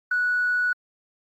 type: tone with tanh clipping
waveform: triangle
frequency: 1472 Hz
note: F#6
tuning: 9 cents flat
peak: -20 dBFS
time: 0.11-0.73 s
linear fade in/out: 5 ms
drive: 4 dB
effects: Opus 48 kbps